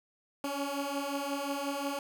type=beating tone pair; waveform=15% pulse; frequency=277.2 / 282.8 Hz; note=C#4 / C#4; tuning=0 / +35 cents; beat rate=5.6 Hz; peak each=-31 / -28 dBFS; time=0.44-1.99 s; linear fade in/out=2 ms; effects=none